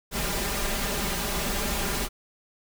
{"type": "noise with comb filter", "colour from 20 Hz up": "pink", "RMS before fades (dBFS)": -28, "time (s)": [0.11, 2.09], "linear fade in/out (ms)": 50, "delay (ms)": 5, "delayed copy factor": 0.65, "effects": []}